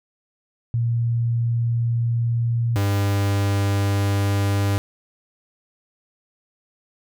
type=tone pair in turn; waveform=sine / 45% pulse; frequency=117.3 / 100.02 Hz; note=A#2 / G2; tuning=+11 / +35 cents; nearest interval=minor third; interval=276 cents; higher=first; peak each=-18 dBFS; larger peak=neither; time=0.74-2.76 / 2.76-4.78 s; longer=neither; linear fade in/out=0 ms; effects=none